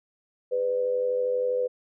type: tone with amplitude modulation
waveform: sine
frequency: 500 Hz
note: B4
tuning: 21 cents sharp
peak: -20 dBFS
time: 0.51-1.68 s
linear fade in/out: 20 ms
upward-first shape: sine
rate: 92.5 Hz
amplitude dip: 60%
effects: none